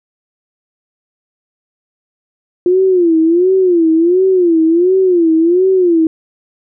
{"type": "tone with vibrato", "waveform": "sine", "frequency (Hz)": 349.2, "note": "F4", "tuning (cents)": 0, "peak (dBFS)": -7, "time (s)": [2.66, 6.07], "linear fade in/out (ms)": 2, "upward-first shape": "sine", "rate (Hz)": 1.4, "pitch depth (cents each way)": 150, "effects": []}